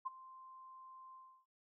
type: tone with ADSR envelope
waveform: sine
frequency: 1045 Hz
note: C6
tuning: 2 cents flat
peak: -35 dBFS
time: 0.05-1.46 s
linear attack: 17 ms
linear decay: 20 ms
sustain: -18 dB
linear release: 320 ms
effects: none